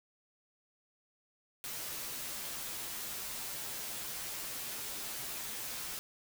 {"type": "noise with comb filter", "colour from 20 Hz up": "white", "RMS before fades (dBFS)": -41, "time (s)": [1.64, 5.99], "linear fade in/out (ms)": 0, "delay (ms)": 11, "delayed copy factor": -0.75, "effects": []}